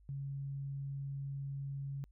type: tone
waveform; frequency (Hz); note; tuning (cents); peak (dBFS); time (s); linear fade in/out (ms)
sine; 138.59; C#3; 0; -38; 0.09-2.04; 0
effects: added 50 Hz sine -60 dBFS peak until 2.11 s